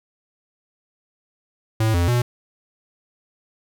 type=tone with pitch steps; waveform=square; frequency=110.6 / 86.6 / 121.6 Hz; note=A2 / F2 / B2; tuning=+9 / -14 / -26 cents; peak=-17 dBFS; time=1.8-2.22 s; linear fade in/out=5 ms; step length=140 ms; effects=none